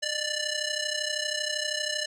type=ring-modulated tone; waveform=10% pulse; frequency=1174.7 Hz; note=D6; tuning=in tune; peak=-16 dBFS; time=0.02-2.06 s; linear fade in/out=10 ms; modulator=571 Hz; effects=low-pass 8000 Hz 12 dB/octave